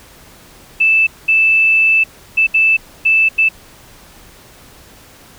sine tone bursts at uneven times, 2637 Hz, E7, in tune, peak -8 dBFS, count 6, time 0.8-1.07 / 1.28-2.04 / 2.37-2.47 / 2.54-2.77 / 3.05-3.29 / 3.38-3.49 s, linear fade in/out 10 ms, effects pink hiss -42 dBFS RMS until 5.38 s

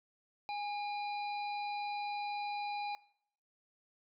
harmonic tone with a mistuned harmonic, 806 Hz, G5, 48 cents sharp, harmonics 1 / 3 / 5 / 6, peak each -37 / -45 / -49 / -57 dBFS, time 0.49-2.95 s, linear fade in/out 0 ms, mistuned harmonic 1, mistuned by +38 cents, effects noise-tail reverb RT60 0.7 s tail -22 dB re dry

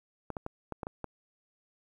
clicks, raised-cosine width 1 ms, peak -22 dBFS, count 7, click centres 0.303 / 0.368 / 0.464 / 0.723 / 0.832 / 0.869 / 1.043 s, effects 10-bit

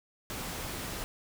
pink noise, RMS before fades -38 dBFS, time 0.3-1.04 s, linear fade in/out 0 ms, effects none

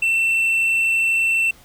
triangle tone, 2687 Hz, E7, 33 cents sharp, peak -14 dBFS, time 0.02-1.51 s, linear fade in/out 5 ms, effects pink hiss -49 dBFS RMS until 1.64 s

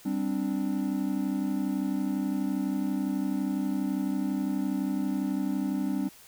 triangle chord, G suspended fourth, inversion none, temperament equal, 196 / 261.6 / 293.7 Hz, G3 / C4 / D4, 0 / 0 / 0 cents, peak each -29 dBFS, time 0.05-6.09 s, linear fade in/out 10 ms, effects white hiss -53 dBFS RMS until 6.27 s

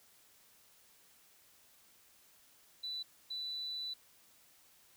sine tone bursts at uneven times, 3977 Hz, B7, 11 cents sharp, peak -38 dBFS, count 2, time 2.83-3.03 / 3.3-3.94 s, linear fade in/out 10 ms, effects white hiss -65 dBFS RMS until 4.96 s

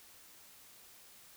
silence, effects white hiss -58 dBFS RMS until 1.36 s

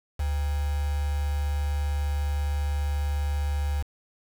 sine tone with quantisation, 72.6 Hz, D2, 19 cents flat, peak -24 dBFS, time 0.19-3.83 s, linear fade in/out 10 ms, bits 6, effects none

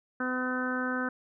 harmonic tone, 253.7 Hz, B3, 47 cents sharp, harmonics 1 / 2 / 3 / 4 / 5 / 6 / 7, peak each -32 / -37 / -43 / -41 / -37 / -33 / -44 dBFS, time 0.2-1.09 s, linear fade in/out 5 ms, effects none

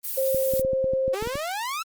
violet noise, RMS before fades -30 dBFS, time 0.03-0.62 s, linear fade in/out 20 ms
sine tone with pitch glide, 532 to 528.9 Hz, C5 to C5, +29 to +19 cents, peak -21 dBFS, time 0.17-1.15 s, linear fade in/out 10 ms, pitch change -10 cents, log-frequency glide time 0.28-0.7 s
clicks, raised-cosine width 3 ms, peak -20 dBFS, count 11, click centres 0.346 / 0.537 / 0.596 / 0.649 / 0.733 / 0.843 / 0.935 / 1.08 / 1.225 / 1.273 / 1.355 s
sawtooth exponential sweep, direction up, 368 to 1356 Hz, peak -24 dBFS, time 1.13-1.83 s, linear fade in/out 10 ms
effects Opus 24 kbps

